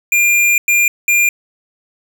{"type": "tone bursts at uneven times", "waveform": "square", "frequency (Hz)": 2400, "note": "D7", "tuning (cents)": 37, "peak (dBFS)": -10, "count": 3, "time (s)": [[0.12, 0.58], [0.68, 0.88], [1.08, 1.29]], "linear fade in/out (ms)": 2, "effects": []}